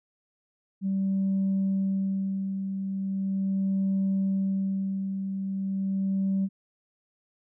sine tone with tremolo, 193.5 Hz, G3, 22 cents flat, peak -21 dBFS, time 0.81-6.49 s, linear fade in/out 50 ms, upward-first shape sine, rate 0.39 Hz, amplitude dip 55%, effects tanh soft clip ceiling -20 dBFS

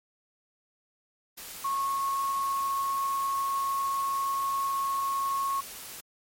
sine tone in noise, 1096 Hz, C#6, 20 cents flat, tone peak -26 dBFS, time 1.64-5.61 s, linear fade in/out 10 ms, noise white, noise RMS -42 dBFS, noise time 1.37-6.01 s, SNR +13 dB, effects MP3 64 kbps

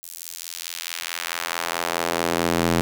square tone with high-pass filter sweep, 42.3 Hz, E1, 45 cents sharp, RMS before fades -26 dBFS, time 0.03-2.81 s, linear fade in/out 0 ms, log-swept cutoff 9400 to 180 Hz, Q 0.82, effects none

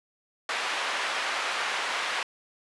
white band-pass noise, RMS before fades -30 dBFS, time 0.49-2.23 s, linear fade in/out 2 ms, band 680 to 2400 Hz, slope 12 dB/octave, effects resampled to 24000 Hz

